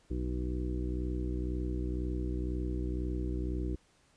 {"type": "harmonic tone with a mistuned harmonic", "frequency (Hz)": 62, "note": "B1", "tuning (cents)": 7, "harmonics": [1, 2, 3, 4, 5, 6, 8], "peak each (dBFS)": [-33, -42, -43, -47, -39, -42, -52], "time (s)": [0.1, 3.76], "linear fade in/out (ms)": 10, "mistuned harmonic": 8, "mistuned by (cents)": -50, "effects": ["pink hiss -67 dBFS RMS until 4.16 s", "resampled to 22050 Hz"]}